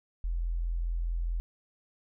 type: tone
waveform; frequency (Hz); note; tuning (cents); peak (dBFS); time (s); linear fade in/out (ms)
sine; 42.38; E1; +49; -28; 0.24-1.4; 0
effects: none